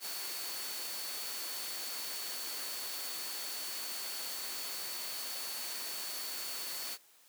sine tone in noise, 4452 Hz, C#8, 7 cents sharp, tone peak -44 dBFS, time 0-6.98 s, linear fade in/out 50 ms, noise white, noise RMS -41 dBFS, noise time 0-6.98 s, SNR -6 dB, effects white hiss -63 dBFS RMS until 7.28 s + high-pass 300 Hz 12 dB/octave

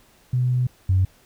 sine tone pair in turn, 125.4 / 93.51 Hz, B2 / F#2, +27 / +19 cents, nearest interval perfect fourth, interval 508 cents, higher first, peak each -17 / -14 dBFS, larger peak second, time 0.33-0.67 / 0.89-1.05 s, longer first, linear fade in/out 5 ms, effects tanh soft clip ceiling -10 dBFS + pink hiss -56 dBFS RMS until 1.25 s

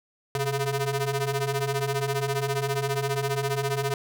sawtooth ring-modulated tone, 277.2 Hz, C#4, in tune, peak -18 dBFS, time 0.35-3.94 s, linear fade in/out 2 ms, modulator 146 Hz, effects none

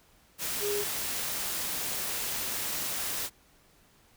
sine tone in noise, 410.4 Hz, G#4, 21 cents flat, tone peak -29 dBFS, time 0.6-0.85 s, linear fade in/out 50 ms, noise white, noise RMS -33 dBFS, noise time 0.38-3.3 s, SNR +1 dB, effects pink hiss -62 dBFS RMS until 4.16 s

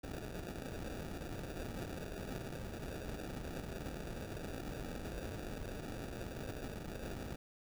pink noise with sample-and-hold, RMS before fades -44 dBFS, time 0.03-7.36 s, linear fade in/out 10 ms, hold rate 1050 Hz, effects none

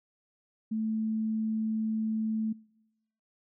sine tone, 219.5 Hz, A3, 4 cents flat, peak -28 dBFS, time 0.71-2.53 s, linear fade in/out 10 ms, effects noise-tail reverb RT60 1.0 s tail -26 dB re dry

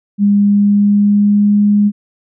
sine tone with pitch glide, 203 to 206 Hz, G#3 to G#3, -39 to -14 cents, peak -7 dBFS, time 0.18-1.92 s, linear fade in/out 50 ms, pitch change +25 cents, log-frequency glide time 0.37-1.61 s, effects none

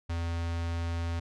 square tone with notch filter, 84.2 Hz, E2, 37 cents sharp, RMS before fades -32 dBFS, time 0.09-1.2 s, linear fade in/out 10 ms, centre 350 Hz, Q 1.5, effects low-pass 6000 Hz 12 dB/octave

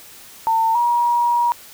sine tone pair in turn, 900 / 953.6 Hz, A5 / A#5, +39 / +39 cents, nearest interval minor second, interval 100 cents, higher second, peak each -14 dBFS, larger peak neither, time 0.47-0.75 / 0.75-1.52 s, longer second, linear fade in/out 0 ms, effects white hiss -42 dBFS RMS until 1.73 s

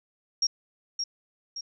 sine tone with echo, 5588 Hz, F8, in tune, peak -21 dBFS, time 0.42-0.47 s, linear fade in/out 5 ms, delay 570 ms, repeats 2, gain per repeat -6 dB, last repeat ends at 1.61 s, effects none

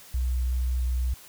sine tone, 62.3 Hz, B1, 16 cents sharp, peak -23 dBFS, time 0.14-1.14 s, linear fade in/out 5 ms, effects white hiss -49 dBFS RMS until 1.28 s

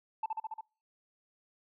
sine tone with echo, 880 Hz, A5, in tune, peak -28 dBFS, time 0.23-0.26 s, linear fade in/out 5 ms, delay 70 ms, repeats 5, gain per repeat -2 dB, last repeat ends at 0.61 s, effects noise-tail reverb RT60 0.4 s tail -26 dB re dry + tanh soft clip ceiling -28 dBFS

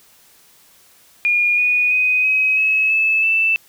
sine tone with pitch steps, 2430 / 2465 / 2501 / 2538 / 2574 / 2612 / 2650 Hz, D#7 / D#7 / D#7 / D#7 / E7 / E7 / E7, -42 / -17 / +8 / +34 / -42 / -17 / +9 cents, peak -13 dBFS, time 1.25-3.56 s, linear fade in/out 0 ms, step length 330 ms, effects white hiss -51 dBFS RMS until 3.68 s

